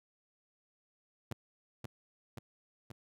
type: tone with echo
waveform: sawtooth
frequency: 116.7 Hz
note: A#2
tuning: 2 cents sharp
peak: -32 dBFS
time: 1.31-1.33 s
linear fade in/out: 5 ms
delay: 530 ms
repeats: 3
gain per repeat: -3 dB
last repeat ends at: 2.92 s
effects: none